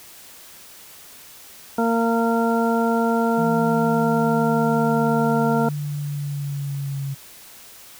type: harmonic tone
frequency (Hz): 230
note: A#3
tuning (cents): -23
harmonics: 1 / 2 / 3 / 4 / 6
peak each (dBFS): -20 / -23 / -25 / -26 / -28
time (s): 1.78-5.69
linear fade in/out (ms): 5
type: linear sweep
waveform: sine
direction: down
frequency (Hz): 164.81 to 137.3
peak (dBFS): -24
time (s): 3.37-7.15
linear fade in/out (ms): 20
effects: white hiss -44 dBFS RMS until 7.99 s